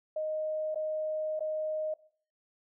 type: tone with dropouts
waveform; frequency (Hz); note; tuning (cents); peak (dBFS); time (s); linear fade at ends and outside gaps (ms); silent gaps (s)
sine; 621; D#5; -3; -30; 0.16-1.94; 5; 0.746-0.756 / 1.394-1.405
effects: noise-tail reverb RT60 0.5 s tail -20 dB re dry